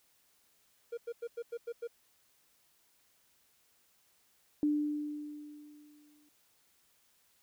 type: tone bursts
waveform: triangle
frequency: 469.8 Hz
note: A#4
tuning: 13 cents sharp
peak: -34 dBFS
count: 7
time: 0.92-1.875 s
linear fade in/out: 10 ms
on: 55 ms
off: 95 ms
type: tone with exponential decay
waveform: sine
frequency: 296.9 Hz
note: D4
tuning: 19 cents sharp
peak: -25 dBFS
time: 4.63-6.29 s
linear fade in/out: 1 ms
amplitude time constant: 360 ms
effects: white hiss -70 dBFS RMS until 7.42 s